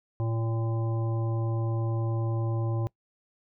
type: harmonic tone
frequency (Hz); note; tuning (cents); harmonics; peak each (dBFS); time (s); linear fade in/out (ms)
113.7; A#2; -43; 1 / 3 / 5 / 7 / 9; -26 / -36 / -40 / -43 / -45; 0.2-2.87; 0
effects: noise-tail reverb RT60 0.1 s tail -23 dB re dry